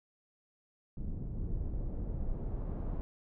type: noise with low-pass filter sweep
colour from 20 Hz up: brown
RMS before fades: -36 dBFS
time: 0.97-3.01 s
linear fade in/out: 0 ms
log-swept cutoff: 290 to 840 Hz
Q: 0.81
effects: none